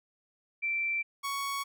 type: tone pair in turn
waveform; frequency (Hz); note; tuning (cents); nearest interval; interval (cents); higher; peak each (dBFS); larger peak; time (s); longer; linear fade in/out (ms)
sine / sawtooth; 2343 / 1113.8; D7 / C#6; -5 / +8; octave + minor second; 1287; first; -28; neither; 0.62-1.03 / 1.23-1.64; neither; 20
effects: none

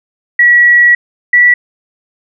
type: tone pair in turn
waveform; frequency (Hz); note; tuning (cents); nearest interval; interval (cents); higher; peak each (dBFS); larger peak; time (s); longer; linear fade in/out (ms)
sine; 1929 / 1951.4; B6 / B6; -41 / -21; unison; 20; second; -3; neither; 0.39-0.95 / 1.33-1.54; first; 5
effects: none

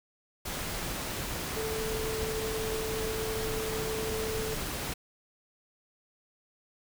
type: tone in noise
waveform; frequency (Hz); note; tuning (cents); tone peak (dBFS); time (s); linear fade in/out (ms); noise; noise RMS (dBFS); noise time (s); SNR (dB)
sine; 440; A4; 0; -33; 1.56-4.55; 10; pink; -35; 0.45-4.94; -1
effects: none

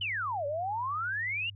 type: exponential two-way sweep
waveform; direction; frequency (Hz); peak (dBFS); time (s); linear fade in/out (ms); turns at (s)
sine; down then up; 3104 to 554.4 to 2899; -30; 0.01-1.5; 5; 0.46
effects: added 100 Hz sine -45 dBFS peak until 1.55 s

